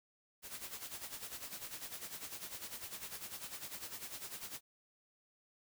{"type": "noise with tremolo", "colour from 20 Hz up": "white", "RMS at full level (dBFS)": -44, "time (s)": [0.42, 4.61], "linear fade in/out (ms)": 50, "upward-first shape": "sine", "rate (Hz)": 10, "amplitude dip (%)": 70, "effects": []}